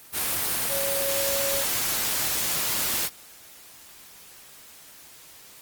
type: tone in noise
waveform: sine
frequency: 554.4 Hz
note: C#5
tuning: in tune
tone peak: -28 dBFS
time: 0.68-1.65 s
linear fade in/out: 50 ms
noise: white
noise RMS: -26 dBFS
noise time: 0.12-3.1 s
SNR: -5 dB
effects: white hiss -48 dBFS RMS until 5.61 s + Opus 32 kbps